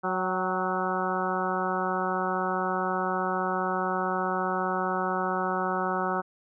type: harmonic tone with a mistuned harmonic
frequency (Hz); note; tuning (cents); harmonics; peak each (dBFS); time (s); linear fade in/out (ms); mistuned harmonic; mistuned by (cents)
184.8; F#3; -2; 1 / 2 / 3 / 4 / 5 / 6 / 7 / 8; -34 / -33 / -35 / -32 / -34 / -35 / -32 / -36; 0.03-6.22; 20; 4; +33
effects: none